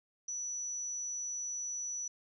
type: tone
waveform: sine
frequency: 5920 Hz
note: F#8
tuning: in tune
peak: -36 dBFS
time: 0.28-2.08 s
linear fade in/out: 5 ms
effects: none

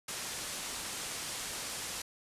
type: low-pass noise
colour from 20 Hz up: white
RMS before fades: -40 dBFS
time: 0.08-2.02 s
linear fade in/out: 5 ms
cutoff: 10000 Hz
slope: 24 dB/octave
effects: resampled to 32000 Hz

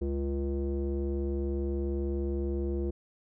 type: tone with low-pass filter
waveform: square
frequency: 69.5 Hz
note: C#2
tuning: 5 cents sharp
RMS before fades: -31 dBFS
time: 0.01-2.91 s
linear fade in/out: 10 ms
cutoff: 400 Hz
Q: 9.7
effects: none

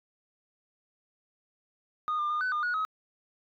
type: tone with pitch steps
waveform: sine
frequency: 1231 / 1198 / 1216 / 1504 / 1212 / 1454 / 1273 Hz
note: D#6 / D6 / D#6 / F#6 / D#6 / F#6 / D#6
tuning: -19 / +34 / -40 / +28 / -46 / -31 / +39 cents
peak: -25 dBFS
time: 2.08-2.85 s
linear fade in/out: 0 ms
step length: 110 ms
effects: tanh soft clip ceiling -25 dBFS

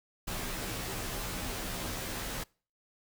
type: noise with comb filter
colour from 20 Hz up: pink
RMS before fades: -37 dBFS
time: 0.27-2.44 s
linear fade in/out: 10 ms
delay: 14 ms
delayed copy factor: -0.95
effects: noise-tail reverb RT60 0.4 s tail -25 dB re dry

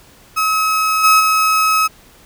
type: tone with level steps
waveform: 35% pulse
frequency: 1281 Hz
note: E6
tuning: 50 cents flat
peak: -12 / -6 / -10 dBFS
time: 0.36-1.88 s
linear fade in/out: 20 ms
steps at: 1.03 / 1.19 s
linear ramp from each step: 20 ms
effects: pink hiss -46 dBFS RMS until 2.25 s

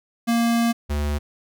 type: tone pair in turn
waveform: square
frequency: 233.1 / 73.42 Hz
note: A#3 / D2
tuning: 0 / 0 cents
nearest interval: octave + minor sixth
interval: 2000 cents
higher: first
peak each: -18 / -22 dBFS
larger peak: first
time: 0.27-0.73 / 0.89-1.19 s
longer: first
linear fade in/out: 20 ms
effects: none

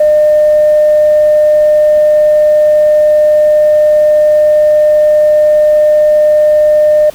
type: tone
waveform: sine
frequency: 605 Hz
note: D#5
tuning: 49 cents flat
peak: -3 dBFS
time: 0-7.1 s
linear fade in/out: 5 ms
effects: tanh soft clip ceiling 0 dBFS + pink hiss -35 dBFS RMS until 7.14 s

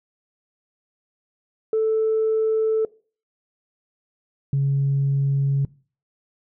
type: tone pair in turn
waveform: sine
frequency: 440 / 138.59 Hz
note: A4 / C#3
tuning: 0 / 0 cents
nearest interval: octave + minor sixth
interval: 2000 cents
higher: first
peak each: -16 dBFS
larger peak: neither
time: 1.73-2.85 / 4.53-5.65 s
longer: neither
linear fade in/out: 2 ms
effects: noise-tail reverb RT60 0.4 s tail -22 dB re dry + tanh soft clip ceiling -14 dBFS

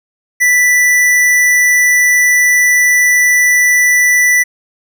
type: tone with hard clipping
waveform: sine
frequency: 1975.5 Hz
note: B6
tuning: in tune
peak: -8 dBFS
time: 0.4-4.44 s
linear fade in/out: 20 ms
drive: 18 dB
effects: none

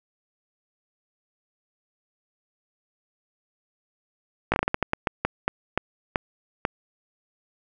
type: slowing click train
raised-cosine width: 0.5 ms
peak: -6 dBFS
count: 15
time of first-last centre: 4.52-6.651 s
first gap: 18 ms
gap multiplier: 1.29
effects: none

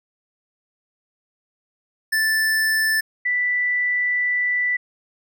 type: tone pair in turn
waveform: square / sine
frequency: 1760 / 1975.5 Hz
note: A6 / B6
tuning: 0 / 0 cents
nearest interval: major second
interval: 200 cents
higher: second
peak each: -18 dBFS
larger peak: neither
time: 2.12-3.01 / 3.25-4.77 s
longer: second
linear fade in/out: 10 ms
effects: none

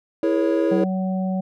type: chord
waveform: triangle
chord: A# half-diminished seventh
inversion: second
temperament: equal with one note detuned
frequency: 329.6 / 415.3 / 476.5 / 554.4 Hz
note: E4 / G#4 / A#4 / C#5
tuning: 0 / 0 / +38 / 0 cents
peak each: -18 / -23 / -24 / -21 dBFS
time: 0.23-0.84 s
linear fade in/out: 2 ms
type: harmonic tone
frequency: 187.8 Hz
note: F#3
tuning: 26 cents sharp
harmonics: 1 / 3 / 4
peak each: -21 / -31 / -33 dBFS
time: 0.71-1.41 s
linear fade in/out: 10 ms
effects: none

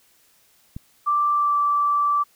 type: click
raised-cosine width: 5 ms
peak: -20 dBFS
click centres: 0.765 s
type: tone with pitch glide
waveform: sine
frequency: 1174.7 to 1163.9 Hz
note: D6 to D6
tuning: 0 to -16 cents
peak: -17 dBFS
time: 1.06-2.24 s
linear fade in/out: 20 ms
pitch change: -16 cents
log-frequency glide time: 1.33-1.57 s
effects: white hiss -59 dBFS RMS until 2.35 s

